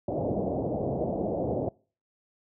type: low-pass noise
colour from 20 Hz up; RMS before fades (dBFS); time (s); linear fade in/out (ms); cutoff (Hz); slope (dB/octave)
white; -29; 0.08-1.69; 5; 690; 48
effects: noise-tail reverb RT60 0.4 s tail -25 dB re dry + high-pass 80 Hz 12 dB/octave